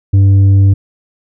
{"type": "tone with tanh clipping", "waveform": "triangle", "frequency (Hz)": 98, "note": "G2", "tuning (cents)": 0, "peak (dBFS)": -5, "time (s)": [0.13, 0.74], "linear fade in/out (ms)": 10, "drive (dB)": 9, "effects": []}